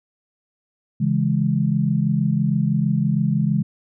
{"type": "chord", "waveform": "sine", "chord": "C# minor", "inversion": "none", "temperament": "equal", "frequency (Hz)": [138.59, 164.81, 207.7], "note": ["C#3", "E3", "G#3"], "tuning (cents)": [0, 0, 0], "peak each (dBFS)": -21, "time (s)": [1, 3.63], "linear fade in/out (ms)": 10, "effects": []}